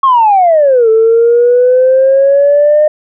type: exponential two-way sweep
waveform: sine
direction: down then up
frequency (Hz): 1108 to 440 to 611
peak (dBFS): -3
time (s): 0.03-2.88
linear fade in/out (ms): 5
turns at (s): 0.89
effects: tanh soft clip ceiling 0 dBFS